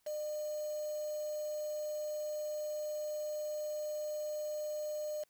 sine tone with quantisation, 604 Hz, D5, 48 cents sharp, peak -36 dBFS, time 0.06-5.24 s, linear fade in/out 10 ms, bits 8, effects white hiss -75 dBFS RMS until 5.29 s

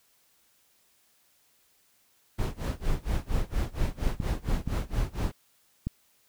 brown noise with tremolo, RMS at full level -26 dBFS, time 2.38-5.32 s, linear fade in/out 10 ms, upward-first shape sine, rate 4.3 Hz, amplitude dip 95%
clicks, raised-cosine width 5 ms, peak -17 dBFS, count 5, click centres 4.067 / 4.202 / 4.488 / 4.676 / 5.87 s
effects white hiss -66 dBFS RMS until 6.28 s

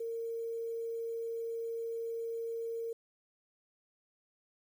sine tone with quantisation, 459.3 Hz, A#4, 26 cents flat, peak -35 dBFS, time 0-2.93 s, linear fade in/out 5 ms, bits 10, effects none

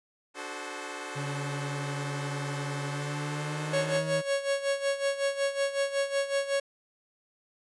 10% pulse chord, D dominant seventh, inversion none, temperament equal with one note detuned, 293.7 / 370 / 431.7 / 523.3 Hz, D4 / F#4 / A4 / C5, 0 / 0 / -33 / 0 cents, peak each -34 dBFS, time 0.34-4.01 s, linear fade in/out 50 ms
40% pulse tone with pitch glide, 141.1 to 158.38 Hz, C#3 to D#3, +31 to +31 cents, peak -32 dBFS, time 1.15-4.22 s, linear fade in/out 20 ms, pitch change +200 cents, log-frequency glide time 2.85-4 s
45% pulse tone with tremolo, 554.4 Hz, C#5, in tune, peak -24 dBFS, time 3.73-6.6 s, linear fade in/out 5 ms, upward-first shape sine, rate 5.4 Hz, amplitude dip 75%
effects resampled to 24000 Hz

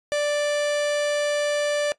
45% pulse tone, 587.3 Hz, D5, in tune, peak -21 dBFS, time 0.12-1.92 s, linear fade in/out 0 ms, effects noise-tail reverb RT60 0.1 s tail -18 dB re dry + resampled to 22050 Hz

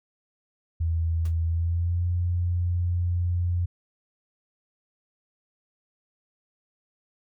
sine tone with pitch glide, 82.41 to 87.82 Hz, E2 to F2, 0 to +10 cents, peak -22 dBFS, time 0.8-3.66 s, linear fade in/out 10 ms, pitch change +110 cents, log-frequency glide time 1.45-2.05 s
pink noise with exponential decay, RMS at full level -41 dBFS, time 1.25-1.36 s, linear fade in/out 5 ms, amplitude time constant 22 ms
effects none

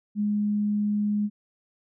sine tone, 207.9 Hz, G#3, 2 cents sharp, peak -22 dBFS, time 0.15-1.3 s, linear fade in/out 50 ms, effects none

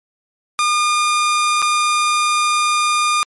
sawtooth tone with dropouts, 1211 Hz, D#6, 47 cents flat, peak -10 dBFS, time 0.59-3.23 s, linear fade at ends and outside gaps 0 ms, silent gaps 1.619-1.625 s, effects MP3 48 kbps

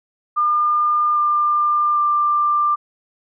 sine tone with pitch steps, 1205 / 1196 / 1187 Hz, D6 / D6 / D6, +44 / +31 / +18 cents, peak -14 dBFS, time 0.36-2.76 s, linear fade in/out 20 ms, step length 800 ms, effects none

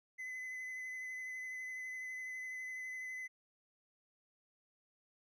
triangle tone with vibrato, 2025 Hz, B6, 43 cents sharp, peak -40 dBFS, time 0.18-3.28 s, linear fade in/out 20 ms, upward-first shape sine, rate 12 Hz, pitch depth 16 cents each way, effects none

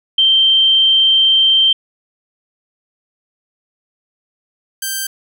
sine / 5% pulse tone pair in turn, 3136 / 1568 Hz, G7 / G6, 0 / 0 cents, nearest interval octave, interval 1200 cents, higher first, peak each -8 dBFS, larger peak neither, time 0.18-1.73 / 4.82-5.07 s, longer first, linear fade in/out 5 ms, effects none

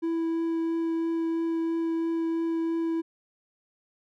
triangle tone with vibrato, 329.8 Hz, E4, 1 cent sharp, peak -23 dBFS, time 0.02-3.02 s, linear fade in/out 20 ms, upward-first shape triangle, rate 3 Hz, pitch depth 9 cents each way, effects none

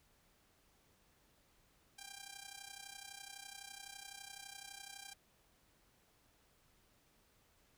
5% pulse tone with amplitude modulation, 793 Hz, G5, 20 cents sharp, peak -35 dBFS, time 1.98-5.14 s, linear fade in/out 10 ms, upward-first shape sine, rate 31.9 Hz, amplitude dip 80%, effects pink hiss -72 dBFS RMS until 7.77 s

